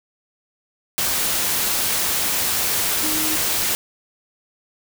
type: tone in noise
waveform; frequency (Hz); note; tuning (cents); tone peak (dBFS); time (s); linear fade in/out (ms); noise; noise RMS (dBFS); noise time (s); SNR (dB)
sine; 309.9; D#4; -7; -27; 3.03-3.36; 0; white; -21; 0.98-3.75; -9
effects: none